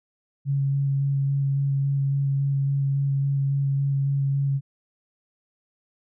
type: tone with vibrato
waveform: sine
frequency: 138.59 Hz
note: C#3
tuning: in tune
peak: -20 dBFS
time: 0.45-4.61 s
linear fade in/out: 50 ms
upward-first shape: square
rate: 3.6 Hz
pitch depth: 9 cents each way
effects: none